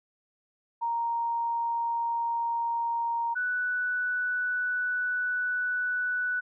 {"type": "tone pair in turn", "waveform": "sine", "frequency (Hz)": [932.3, 1484.2], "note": ["A#5", "F#6"], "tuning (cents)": [0, 5], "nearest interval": "minor sixth", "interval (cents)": 805, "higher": "second", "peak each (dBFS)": -26, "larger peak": "neither", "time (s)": [[0.81, 3.35], [3.35, 6.41]], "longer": "second", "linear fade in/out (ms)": 20, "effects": []}